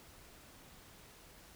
silence, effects pink hiss -58 dBFS RMS until 1.55 s

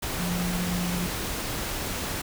sine tone in noise, 177.4 Hz, F3, 27 cents sharp, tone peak -27 dBFS, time 0.19-1.07 s, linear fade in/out 10 ms, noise pink, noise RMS -31 dBFS, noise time 0.02-2.22 s, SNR +1 dB, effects none

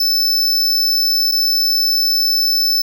square tone with dropouts, 5274 Hz, E8, in tune, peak -13 dBFS, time 0-2.82 s, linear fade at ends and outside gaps 5 ms, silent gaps 1.315-1.32 s, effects none

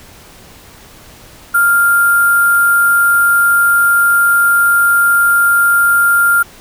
sine tone with sample-and-hold, 1396.9 Hz, F6, in tune, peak -7 dBFS, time 1.54-6.43 s, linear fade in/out 10 ms, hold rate 11025 Hz, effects pink hiss -39 dBFS RMS until 6.6 s

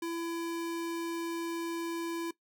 square tone, 335.4 Hz, E4, 30 cents sharp, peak -34 dBFS, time 0.02-2.31 s, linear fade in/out 5 ms, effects noise-tail reverb RT60 0.1 s tail -18 dB re dry

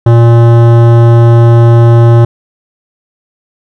sine tone with hard clipping, 117.1 Hz, A#2, 8 cents sharp, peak -3 dBFS, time 0.06-2.25 s, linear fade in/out 5 ms, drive 16 dB, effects none

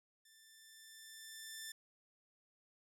10% pulse tone with level ramp, 1773 Hz, A6, 13 cents sharp, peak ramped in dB -55 to -36 dBFS, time 0.25-1.72 s, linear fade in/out 5 ms, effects none

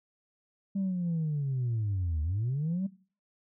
sine linear two-way sweep, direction down then up, 198.7 to 74 to 198.3 Hz, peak -26 dBFS, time 0.75-2.87 s, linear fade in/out 10 ms, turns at 2.22 s, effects noise-tail reverb RT60 0.4 s tail -19 dB re dry + tanh soft clip ceiling -25 dBFS

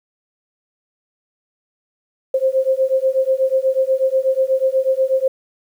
sine beating tone pair, 523.3 / 531.5 Hz, C5 / C5, 0 / +27 cents, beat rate 8.2 Hz, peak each -17 dBFS, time 2.34-5.28 s, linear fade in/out 5 ms, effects 8-bit

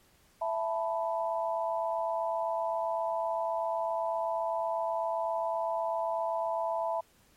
sine chord, E suspended fourth, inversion none, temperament equal with one note detuned, 663.5 / 880 / 987.8 Hz, E5 / A5 / B5, +11 / 0 / 0 cents, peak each -31 / -34 / -35 dBFS, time 0.41-7.01 s, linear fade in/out 10 ms, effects pink hiss -64 dBFS RMS until 7.36 s + MP3 64 kbps

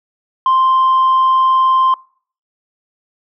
sine tone, 1046.5 Hz, C6, in tune, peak -7 dBFS, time 0.46-1.94 s, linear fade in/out 2 ms, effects noise-tail reverb RT60 0.5 s tail -25 dB re dry + tanh soft clip ceiling -7 dBFS

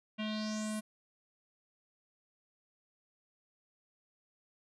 square tone with low-pass filter sweep, 214.7 Hz, A3, 42 cents flat, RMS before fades -37 dBFS, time 0.18-0.81 s, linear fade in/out 20 ms, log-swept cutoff 2800 to 11000 Hz, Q 4.5, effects none

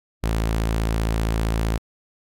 sawtooth tone, 55.3 Hz, A1, 9 cents sharp, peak -16 dBFS, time 0.23-1.78 s, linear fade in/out 10 ms, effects AAC 64 kbps

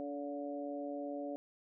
harmonic tone with a mistuned harmonic, 143.3 Hz, D3, 42 cents flat, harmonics 2 / 3 / 4 / 5, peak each -41 / -49 / -42 / -48 dBFS, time 0-1.36 s, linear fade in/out 0 ms, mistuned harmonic 3, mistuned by +18 cents, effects none

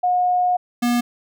sine / square tone pair in turn, 722 / 240.9 Hz, F#5 / B3, -43 / -43 cents, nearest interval octave + perfect fifth, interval 1900 cents, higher first, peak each -15 / -17 dBFS, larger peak first, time 0.03-0.57 / 0.82-1.01 s, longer first, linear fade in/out 10 ms, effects none

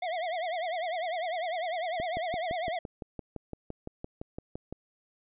square tone with vibrato, 685 Hz, F5, 34 cents flat, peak -31 dBFS, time 0.02-2.79 s, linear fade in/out 5 ms, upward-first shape triangle, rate 10 Hz, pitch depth 170 cents each way
click train, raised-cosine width 2 ms, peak -24 dBFS, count 17, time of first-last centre 2-4.726 s, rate 5.87 Hz
effects resampled to 8000 Hz

